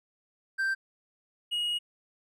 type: tone pair in turn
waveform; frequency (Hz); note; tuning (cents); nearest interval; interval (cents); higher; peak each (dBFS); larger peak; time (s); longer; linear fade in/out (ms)
triangle; 1568 / 2886; G6 / F#7; 0 / -44; major seventh; 1056; second; -24 / -26; first; 0.58-0.75 / 1.51-1.79; second; 20
effects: none